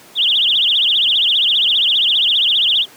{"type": "tone with vibrato", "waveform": "sine", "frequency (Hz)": 3239, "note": "G#7", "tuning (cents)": -44, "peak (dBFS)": -11, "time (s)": [0.15, 2.86], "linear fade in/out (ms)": 50, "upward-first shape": "triangle", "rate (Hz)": 15, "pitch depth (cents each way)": 280, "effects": ["pink hiss -42 dBFS RMS until 2.96 s", "high-pass 200 Hz 12 dB/octave"]}